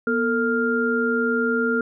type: tone cluster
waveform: sine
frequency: 241.2 / 450.2 / 1400 Hz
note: B3 / A4 / F6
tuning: -41 / +40 / +4 cents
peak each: -23 dBFS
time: 0.07-1.81 s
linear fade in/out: 2 ms
effects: none